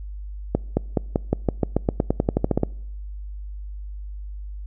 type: accelerating click train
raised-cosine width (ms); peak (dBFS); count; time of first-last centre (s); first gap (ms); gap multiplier
2; -5; 18; 0.55-2.634; 220; 0.92
effects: noise-tail reverb RT60 0.8 s tail -26 dB re dry + added 50 Hz sine -31 dBFS peak until 4.66 s